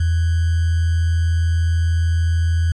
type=tone with sample-and-hold; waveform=sine; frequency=83.3 Hz; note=E2; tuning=19 cents sharp; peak=-14 dBFS; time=0-2.72 s; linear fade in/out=5 ms; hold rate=1575 Hz; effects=resampled to 22050 Hz